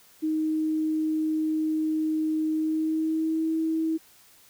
sine tone with pitch glide, 312.9 to 321.1 Hz, D#4 to E4, +10 to -45 cents, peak -23 dBFS, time 0.22-3.98 s, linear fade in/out 20 ms, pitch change +45 cents, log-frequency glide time 2.51-3.49 s, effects white hiss -56 dBFS RMS until 4.49 s

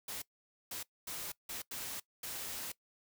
white noise bursts at uneven times, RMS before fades -42 dBFS, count 6, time 0.08-0.22 / 0.71-0.83 / 1.07-1.32 / 1.49-1.62 / 1.71-2 / 2.23-2.72 s, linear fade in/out 5 ms, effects noise-tail reverb RT60 0.1 s tail -20 dB re dry

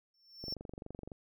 triangle tone with exponential growth, 5410 Hz, E8, 44 cents sharp, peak -33 dBFS, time 0.14-0.54 s, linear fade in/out 2 ms, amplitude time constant 86 ms
click train, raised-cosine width 2 ms, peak -31 dBFS, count 17, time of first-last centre 0.44-1.118 s, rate 23.6 Hz
effects none

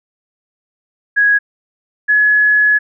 sine tone pair in turn, 1661.2 / 1695.1 Hz, G#6 / G#6, 0 / +35 cents, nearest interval unison, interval 35 cents, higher second, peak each -8 dBFS, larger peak neither, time 1.16-1.39 / 2.08-2.79 s, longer second, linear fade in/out 20 ms, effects none

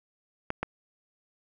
clicks, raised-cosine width 0.5 ms, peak -14 dBFS, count 2, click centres 0.504 / 0.63 s, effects none

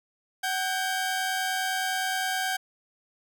sawtooth tone pair together, 754.2 / 1598 Hz, F#5 / G6, +33 / +33 cents, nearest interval octave + minor second, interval 1300 cents, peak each -25 / -26 dBFS, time 0.43-2.57 s, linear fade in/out 10 ms, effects none

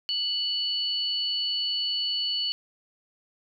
sine tone pair together, 2960 / 4435 Hz, F#7 / C#8, 0 / 0 cents, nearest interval perfect fifth, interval 700 cents, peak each -28 dBFS, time 0.09-2.52 s, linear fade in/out 0 ms, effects none

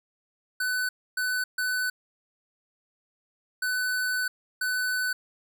square tone bursts at uneven times, 1502 Hz, F#6, 26 cents sharp, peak -26 dBFS, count 5, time 0.6-0.89 / 1.17-1.44 / 1.58-1.9 / 3.62-4.28 / 4.61-5.13 s, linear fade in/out 5 ms, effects none

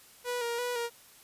sawtooth tone with vibrato, 480 Hz, B4, 49 cents flat, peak -27 dBFS, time 0.24-0.9 s, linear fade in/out 50 ms, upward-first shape square, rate 2.9 Hz, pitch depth 34 cents each way, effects white hiss -56 dBFS RMS until 1.23 s + resampled to 32000 Hz

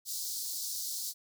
pink high-pass noise, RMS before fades -37 dBFS, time 0.05-1.14 s, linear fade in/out 50 ms, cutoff 4200 Hz, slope 48 dB/octave, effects none

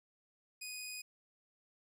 15% pulse tone, 2489 Hz, D#7, in tune, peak -36 dBFS, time 0.61-1.02 s, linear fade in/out 10 ms, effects none

